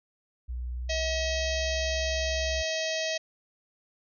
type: tone with pitch glide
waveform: sine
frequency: 61.1 to 65.49 Hz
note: B1 to C2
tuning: -18 to +2 cents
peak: -31 dBFS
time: 0.48-2.63 s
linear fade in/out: 20 ms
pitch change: +120 cents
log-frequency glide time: 0.75-1.43 s
type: harmonic tone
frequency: 640 Hz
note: D#5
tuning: 49 cents sharp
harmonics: 1 / 3 / 4 / 5 / 6 / 7 / 8 / 9 / 10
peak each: -31 / -36 / -37 / -38 / -39 / -39 / -40 / -41 / -41 dBFS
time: 0.89-3.18 s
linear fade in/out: 10 ms
effects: none